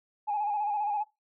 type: tone with vibrato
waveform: sine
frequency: 830.6 Hz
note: G#5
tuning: in tune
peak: -26 dBFS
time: 0.27-1.04 s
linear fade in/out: 20 ms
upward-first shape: square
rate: 15 Hz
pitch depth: 40 cents each way
effects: noise-tail reverb RT60 0.2 s tail -21 dB re dry + tanh soft clip ceiling -22 dBFS